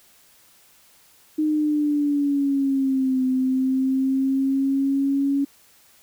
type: linear two-way sweep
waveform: sine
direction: down then up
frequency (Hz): 308.9 to 257.5 to 279.8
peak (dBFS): -18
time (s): 1.38-5.45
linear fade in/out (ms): 10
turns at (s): 3.24
effects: white hiss -55 dBFS RMS until 6.02 s